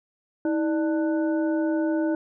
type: harmonic tone with a mistuned harmonic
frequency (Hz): 296.8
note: D4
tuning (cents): +18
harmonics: 1 / 2 / 3 / 5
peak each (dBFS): -22 / -29 / -38 / -38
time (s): 0.45-2.15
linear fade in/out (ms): 2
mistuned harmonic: 1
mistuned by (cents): +130
effects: none